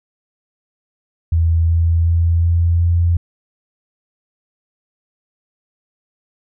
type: tone with pitch steps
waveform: sine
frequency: 82.6 / 83.37 / 84.14 / 84.92 / 85.71 Hz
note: E2 / E2 / E2 / F2 / F2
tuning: +4 / +20 / +36 / -48 / -32 cents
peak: -11 dBFS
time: 1.32-3.17 s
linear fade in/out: 5 ms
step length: 370 ms
effects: none